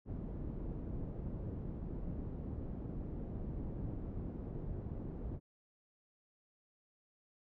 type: low-pass noise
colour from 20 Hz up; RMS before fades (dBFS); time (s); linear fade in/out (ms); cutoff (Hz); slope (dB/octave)
pink; -42; 0.05-5.4; 50; 320; 12
effects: none